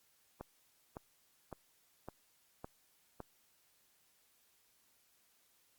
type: click train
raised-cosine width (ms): 1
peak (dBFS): -30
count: 6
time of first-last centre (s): 0.41-3.203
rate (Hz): 1.79
effects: white hiss -72 dBFS RMS until 5.78 s + Opus 48 kbps